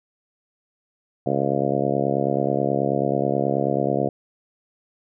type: harmonic tone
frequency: 69.3 Hz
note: C#2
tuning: in tune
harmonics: 2 / 3 / 4 / 5 / 6 / 7 / 8 / 9 / 10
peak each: -28 / -28 / -28 / -28 / -28 / -28 / -28 / -28 / -28 dBFS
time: 1.26-4.09 s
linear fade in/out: 5 ms
effects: none